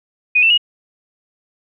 sine tone with pitch steps, 2481 / 2674 / 2883 Hz, D#7 / E7 / F#7, -6 / +24 / -46 cents, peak -9 dBFS, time 0.35-0.578 s, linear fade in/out 10 ms, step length 76 ms, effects none

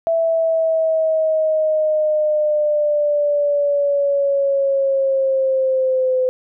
sine linear sweep, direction down, 662 to 510 Hz, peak -14 dBFS, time 0.07-6.29 s, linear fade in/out 0 ms, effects none

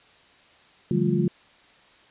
sine tone cluster, 143.4 / 171.3 / 188.7 / 215.7 / 351.9 Hz, D3 / F3 / F#3 / A3 / F4, -41 / -33 / +34 / -34 / +13 cents, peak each -26 dBFS, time 0.91-1.28 s, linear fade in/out 2 ms, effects white hiss -55 dBFS RMS until 2.1 s + resampled to 8000 Hz

